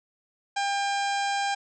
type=harmonic tone with a mistuned harmonic; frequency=800 Hz; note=G5; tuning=35 cents sharp; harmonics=1 / 2 / 3 / 4 / 5 / 6 / 7 / 8 / 9 / 10; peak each=-26 / -32 / -36 / -38 / -40 / -42 / -43 / -44 / -45 / -46 dBFS; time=0.56-1.55 s; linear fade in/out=10 ms; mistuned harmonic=7; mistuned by=-70 cents; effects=none